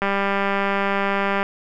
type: click train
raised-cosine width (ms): 0.5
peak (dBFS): -7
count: 280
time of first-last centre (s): 0.02-1.429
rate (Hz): 198
effects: none